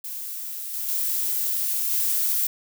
violet noise with level steps, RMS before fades -33 / -29 / -25 / -23 dBFS, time 0.04-2.47 s, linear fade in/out 5 ms, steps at 0.73 / 0.88 / 1.9 s, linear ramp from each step 10 ms, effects none

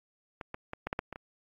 clicks, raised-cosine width 0.5 ms, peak -24 / -22 / -22 / -18 / -16 / -15 / -25 / -26 dBFS, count 8, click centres 0.412 / 0.544 / 0.734 / 0.87 / 0.929 / 0.991 / 1.127 / 1.159 s, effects AAC 48 kbps

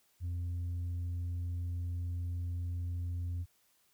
sine tone, 87.31 Hz, F2, in tune, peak -31 dBFS, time 0.2-3.46 s, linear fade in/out 50 ms, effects tanh soft clip ceiling -33 dBFS + white hiss -71 dBFS RMS until 3.93 s

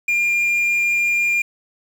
triangle tone with quantisation, 2402 Hz, D7, 38 cents sharp, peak -14 dBFS, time 0.08-1.42 s, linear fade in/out 5 ms, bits 7, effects none

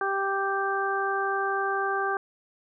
harmonic tone, 392 Hz, G4, in tune, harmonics 1 / 2 / 3 / 4, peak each -30 / -30 / -30 / -30 dBFS, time 0.01-2.17 s, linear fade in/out 2 ms, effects none

